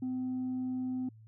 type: tone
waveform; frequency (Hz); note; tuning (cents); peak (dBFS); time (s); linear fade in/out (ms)
sine; 255.5; C4; -41; -30; 0.02-1.09; 5
effects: tanh soft clip ceiling -30 dBFS + added 110 Hz sine -52 dBFS peak until 1.27 s